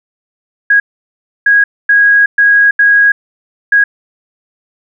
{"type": "tone bursts at uneven times", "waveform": "sine", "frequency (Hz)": 1648, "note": "G#6", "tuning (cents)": -14, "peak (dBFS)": -4, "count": 6, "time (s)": [[0.7, 0.8], [1.46, 1.64], [1.89, 2.26], [2.38, 2.71], [2.79, 3.12], [3.72, 3.84]], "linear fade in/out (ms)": 5, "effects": []}